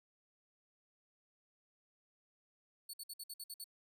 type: tone bursts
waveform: 15% pulse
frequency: 4435 Hz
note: C#8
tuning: in tune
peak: -38 dBFS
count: 8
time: 2.89-3.642 s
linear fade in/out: 5 ms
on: 45 ms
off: 56 ms
effects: none